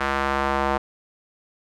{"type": "tone with band-pass filter sweep", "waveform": "square", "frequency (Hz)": 68.8, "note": "C#2", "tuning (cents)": -12, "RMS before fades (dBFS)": -23, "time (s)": [0, 0.78], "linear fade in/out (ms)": 10, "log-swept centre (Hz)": [1400, 920], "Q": 1.4, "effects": []}